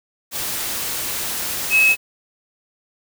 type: tone in noise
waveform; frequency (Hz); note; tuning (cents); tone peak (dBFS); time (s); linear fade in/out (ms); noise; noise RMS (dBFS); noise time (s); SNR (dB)
sine; 2575; E7; -41; -11; 1.7-1.96; 50; white; -25; 0.31-1.97; +11
effects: none